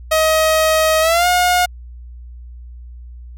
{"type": "tone with pitch glide", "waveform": "sawtooth", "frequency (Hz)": [632, 717.6], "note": ["D#5", "F5"], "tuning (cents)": [27, 47], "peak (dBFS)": -8, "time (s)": [0.11, 1.66], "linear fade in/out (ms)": 10, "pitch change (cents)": 220, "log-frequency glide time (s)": [1.01, 1.27], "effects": ["added 60 Hz sine -32 dBFS peak until 3.37 s"]}